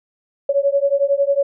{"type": "beating tone pair", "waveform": "sine", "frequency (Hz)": [554.4, 565.4], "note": ["C#5", "C#5"], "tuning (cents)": [0, 34], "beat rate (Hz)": 11, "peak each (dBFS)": -17, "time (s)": [0.49, 1.43], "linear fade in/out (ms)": 5, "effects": []}